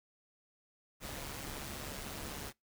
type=noise with amplitude modulation; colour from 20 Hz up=pink; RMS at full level=-41 dBFS; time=1-2.53 s; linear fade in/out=50 ms; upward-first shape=sine; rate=143 Hz; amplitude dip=55%; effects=noise-tail reverb RT60 0.2 s tail -26 dB re dry